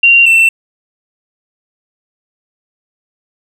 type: tone pair in turn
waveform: sine / triangle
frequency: 2764 / 2687 Hz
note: F7 / E7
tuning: -19 / +33 cents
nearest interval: unison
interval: 48 cents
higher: first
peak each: -3 dBFS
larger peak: neither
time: 0.03-0.26 / 0.26-0.49 s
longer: neither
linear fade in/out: 5 ms
effects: none